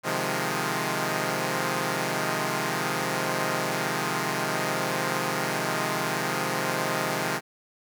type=chord; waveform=5% pulse; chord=F minor seventh; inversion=second; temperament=equal; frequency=130.81 / 155.56 / 174.61 / 207.7 Hz; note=C3 / Eb3 / F3 / Ab3; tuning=0 / 0 / 0 / 0 cents; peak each=-20 dBFS; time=0.03-7.41 s; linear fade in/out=50 ms; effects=none